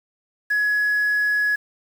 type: tone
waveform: sine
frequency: 1684 Hz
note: G#6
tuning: 24 cents sharp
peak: -16 dBFS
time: 0.5-1.56 s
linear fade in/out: 10 ms
effects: tanh soft clip ceiling -14 dBFS + 7-bit